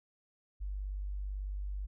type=tone; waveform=sine; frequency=49.06 Hz; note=G1; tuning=2 cents sharp; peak=-35 dBFS; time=0.6-1.87 s; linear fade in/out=20 ms; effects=none